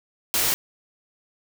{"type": "noise", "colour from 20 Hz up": "white", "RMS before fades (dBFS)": -22, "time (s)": [0.34, 0.54], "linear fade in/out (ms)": 0, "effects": []}